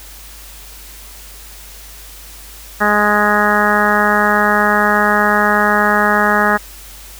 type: harmonic tone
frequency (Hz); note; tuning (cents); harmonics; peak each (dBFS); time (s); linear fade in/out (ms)
208.3; G#3; +5; 1 / 2 / 3 / 4 / 5 / 6 / 7 / 8 / 9; -19 / -21 / -20 / -18 / -22 / -17 / -20 / -17 / -21; 2.8-6.58; 20
effects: added 50 Hz sine -37 dBFS peak until 7.19 s + white hiss -37 dBFS RMS until 7.19 s